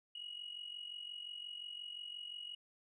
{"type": "tone with amplitude modulation", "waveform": "sine", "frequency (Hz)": 2900, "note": "F#7", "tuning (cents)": -35, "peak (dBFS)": -40, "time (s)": [0.15, 2.55], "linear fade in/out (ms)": 5, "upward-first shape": "sine", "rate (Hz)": 45.7, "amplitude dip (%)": 75, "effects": ["tanh soft clip ceiling -39 dBFS"]}